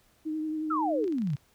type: tone with vibrato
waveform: sine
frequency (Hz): 311.1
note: D#4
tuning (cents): 0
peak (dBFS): -29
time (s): 0.25-1.06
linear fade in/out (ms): 20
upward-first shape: triangle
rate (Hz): 11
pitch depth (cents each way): 28
type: exponential sweep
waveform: sine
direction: down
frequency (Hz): 1396.9 to 130.81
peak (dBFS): -26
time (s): 0.7-1.36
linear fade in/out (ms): 10
type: clicks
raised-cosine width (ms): 0.2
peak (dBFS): -33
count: 9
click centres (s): 1.042 / 1.079 / 1.124 / 1.184 / 1.22 / 1.273 / 1.303 / 1.334 / 1.368
effects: pink hiss -65 dBFS RMS until 1.54 s